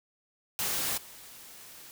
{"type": "noise with level steps", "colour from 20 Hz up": "white", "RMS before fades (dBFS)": [-31, -49], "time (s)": [0.59, 1.91], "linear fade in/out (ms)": 0, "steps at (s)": 0.97, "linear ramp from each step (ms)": 10, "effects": []}